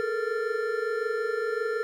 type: tone cluster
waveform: triangle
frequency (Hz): 424.3 / 445.9 / 471.3 / 1383 / 1760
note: G#4 / A4 / A#4 / F6 / A6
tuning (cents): +37 / +23 / +19 / -17 / 0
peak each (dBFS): -30 / -29 / -30 / -33 / -36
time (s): 0-1.83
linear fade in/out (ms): 0
effects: none